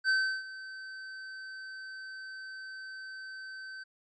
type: tone with ADSR envelope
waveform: square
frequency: 1540 Hz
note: G6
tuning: 31 cents flat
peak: -24 dBFS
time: 0.04-3.84 s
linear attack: 50 ms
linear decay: 340 ms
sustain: -18 dB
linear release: 14 ms
effects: resampled to 16000 Hz